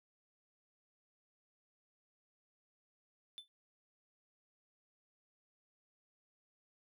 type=tone with exponential decay; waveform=triangle; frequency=3520 Hz; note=A7; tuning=in tune; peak=-40 dBFS; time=3.38-3.48 s; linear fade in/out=0 ms; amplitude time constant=21 ms; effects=none